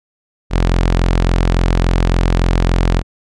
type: tone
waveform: sawtooth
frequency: 43.54 Hz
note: F1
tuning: 5 cents flat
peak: -7 dBFS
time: 0.5-3.03 s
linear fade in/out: 50 ms
effects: low-pass 6000 Hz 12 dB/octave